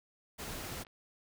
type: noise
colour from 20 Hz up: pink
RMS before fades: -42 dBFS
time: 0.38-0.84 s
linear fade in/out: 20 ms
type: clicks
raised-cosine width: 0.3 ms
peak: -35 / -42 dBFS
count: 2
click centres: 0.849 / 0.868 s
effects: none